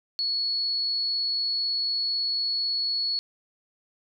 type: tone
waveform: sine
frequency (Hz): 4382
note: C#8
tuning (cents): -21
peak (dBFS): -24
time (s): 0.19-3.19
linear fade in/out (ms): 0
effects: none